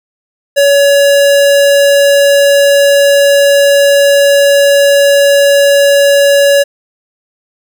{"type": "tone", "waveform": "square", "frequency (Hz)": 564, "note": "C#5", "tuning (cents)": 30, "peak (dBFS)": -5, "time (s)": [0.56, 6.64], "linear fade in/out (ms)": 20, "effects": []}